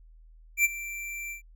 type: tone with ADSR envelope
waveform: square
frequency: 2349 Hz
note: D7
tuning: in tune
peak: -18 dBFS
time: 0.57-1.42 s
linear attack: 75 ms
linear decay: 27 ms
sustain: -17 dB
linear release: 110 ms
effects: added 40 Hz sine -50 dBFS peak until 1.55 s